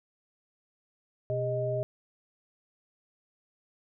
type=tone cluster; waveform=sine; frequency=125 / 405 / 623 Hz; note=B2 / G#4 / D#5; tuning=+21 / -43 / +2 cents; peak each=-32 / -35 / -30 dBFS; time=1.3-1.83 s; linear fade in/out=0 ms; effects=none